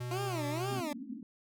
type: tone with pitch glide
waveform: square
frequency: 123.1 to 124.75 Hz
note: B2 to B2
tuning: -5 to +18 cents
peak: -37 dBFS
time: 0-0.81 s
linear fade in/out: 10 ms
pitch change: +23 cents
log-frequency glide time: 0.44-0.67 s
type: tone with vibrato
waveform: 20% pulse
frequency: 340.5 Hz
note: F4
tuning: 44 cents flat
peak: -30 dBFS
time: 0.11-0.93 s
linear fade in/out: 2 ms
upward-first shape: sine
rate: 2.1 Hz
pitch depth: 290 cents each way
type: band-pass noise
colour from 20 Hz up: white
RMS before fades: -43 dBFS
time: 0.7-1.23 s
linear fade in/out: 2 ms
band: 210 to 280 Hz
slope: 96 dB/octave
effects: none